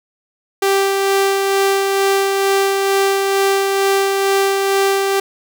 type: tone with tremolo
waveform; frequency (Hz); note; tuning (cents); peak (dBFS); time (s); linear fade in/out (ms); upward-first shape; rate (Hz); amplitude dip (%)
sawtooth; 392; G4; 0; -8; 0.62-5.2; 5; sine; 2.2; 30
effects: none